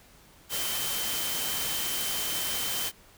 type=tone in noise; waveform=sine; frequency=3098 Hz; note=G7; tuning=21 cents flat; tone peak=-36 dBFS; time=0.49-2.92 s; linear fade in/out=50 ms; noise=white; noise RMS=-31 dBFS; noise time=0.49-2.92 s; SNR=-8 dB; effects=pink hiss -56 dBFS RMS until 3.17 s